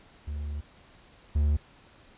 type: tone pair in turn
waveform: triangle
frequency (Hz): 73.42 / 73.73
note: D2 / D2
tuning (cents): 0 / +7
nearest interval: unison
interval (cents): 7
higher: second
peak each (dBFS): -29 / -19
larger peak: second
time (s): 0.27-0.61 / 1.35-1.57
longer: first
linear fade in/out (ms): 10
effects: pink hiss -56 dBFS RMS until 2.17 s + resampled to 8000 Hz